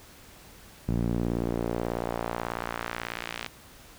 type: tone with band-pass filter sweep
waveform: sawtooth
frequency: 58.27 Hz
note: A#1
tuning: in tune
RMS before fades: -31 dBFS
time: 0.88-3.48 s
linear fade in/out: 5 ms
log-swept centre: 180 to 3000 Hz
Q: 1.1
effects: pink hiss -51 dBFS RMS until 3.98 s